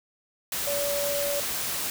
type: tone in noise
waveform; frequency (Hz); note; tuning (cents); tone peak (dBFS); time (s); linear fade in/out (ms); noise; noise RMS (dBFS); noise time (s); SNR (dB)
sine; 572; D5; -46; -27; 0.67-1.4; 2; white; -30; 0.52-1.9; 0
effects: none